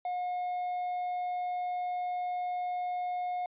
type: tone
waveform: triangle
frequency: 720 Hz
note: F#5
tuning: 47 cents flat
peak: -29 dBFS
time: 0.05-3.46 s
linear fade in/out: 2 ms
effects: resampled to 8000 Hz